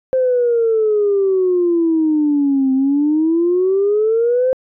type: exponential two-way sweep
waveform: sine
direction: down then up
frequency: 524 to 261.6 to 524 Hz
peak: -11 dBFS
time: 0.13-4.53 s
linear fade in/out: 0 ms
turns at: 2.73 s
effects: tanh soft clip ceiling -7 dBFS